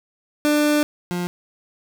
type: tone pair in turn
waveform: 30% pulse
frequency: 297.2 / 176.72 Hz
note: D4 / F3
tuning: +21 / +21 cents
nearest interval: major sixth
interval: 900 cents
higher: first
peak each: -13 / -20 dBFS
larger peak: first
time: 0.45-0.83 / 1.11-1.27 s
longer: first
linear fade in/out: 0 ms
effects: none